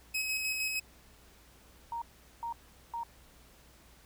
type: tone with tremolo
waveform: sawtooth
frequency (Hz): 2552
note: D#7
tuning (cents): +43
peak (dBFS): -27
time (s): 0.14-0.8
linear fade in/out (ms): 10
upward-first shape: square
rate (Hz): 6.5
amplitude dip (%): 30
type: tone bursts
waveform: sine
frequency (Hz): 932.3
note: A#5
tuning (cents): 0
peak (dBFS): -34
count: 3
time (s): 1.92-3.034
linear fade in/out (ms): 2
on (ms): 98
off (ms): 410
effects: added 60 Hz sine -61 dBFS peak until 4.05 s + pink hiss -60 dBFS RMS until 4.05 s